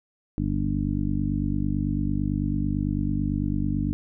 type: harmonic tone with a mistuned harmonic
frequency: 49 Hz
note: G1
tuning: in tune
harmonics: 1 / 2 / 3 / 4 / 5 / 6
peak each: -30 / -30 / -30 / -30 / -30 / -30 dBFS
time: 0.38-3.93 s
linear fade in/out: 0 ms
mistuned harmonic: 1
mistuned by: -58 cents
effects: none